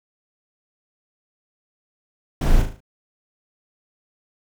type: noise with echo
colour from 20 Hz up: brown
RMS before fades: -17 dBFS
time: 2.41-2.62 s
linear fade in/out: 5 ms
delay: 37 ms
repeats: 5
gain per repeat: -6 dB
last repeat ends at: 2.805 s
effects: none